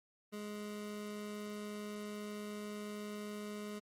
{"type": "tone", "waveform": "25% pulse", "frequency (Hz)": 208.7, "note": "G#3", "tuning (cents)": 9, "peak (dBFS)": -38, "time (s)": [0.32, 3.8], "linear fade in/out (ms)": 20, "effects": ["MP3 64 kbps"]}